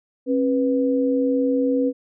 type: tone pair together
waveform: sine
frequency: 270 / 491.8 Hz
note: C#4 / B4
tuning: -45 / -7 cents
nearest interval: minor seventh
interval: 1038 cents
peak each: -19 / -21 dBFS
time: 0.26-1.93 s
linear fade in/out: 50 ms
effects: none